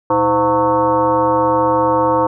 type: tone with frequency modulation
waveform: sine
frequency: 712 Hz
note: F5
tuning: 33 cents sharp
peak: -11 dBFS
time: 0.1-2.27 s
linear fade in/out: 5 ms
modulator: 197 Hz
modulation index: 2.1
effects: none